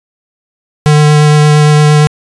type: tone with vibrato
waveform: square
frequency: 150 Hz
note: D3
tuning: 37 cents sharp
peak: -4 dBFS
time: 0.86-2.07 s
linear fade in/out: 0 ms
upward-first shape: sine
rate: 8.7 Hz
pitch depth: 10 cents each way
effects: resampled to 22050 Hz